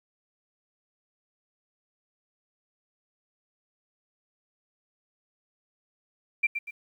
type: tone with echo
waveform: sine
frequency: 2360 Hz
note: D7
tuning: 8 cents sharp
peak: -19 dBFS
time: 6.43-6.47 s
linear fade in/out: 10 ms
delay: 120 ms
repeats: 2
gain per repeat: -8 dB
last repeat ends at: 6.71 s
effects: 10-bit